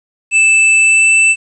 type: tone with pitch glide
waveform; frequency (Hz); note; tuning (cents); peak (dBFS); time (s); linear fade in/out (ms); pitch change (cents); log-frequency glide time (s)
square; 2637 to 2652; E7 to E7; 0 to +10; -7; 0.31-1.36; 50; +10; 0.78-1.12
effects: resampled to 22050 Hz + 8-bit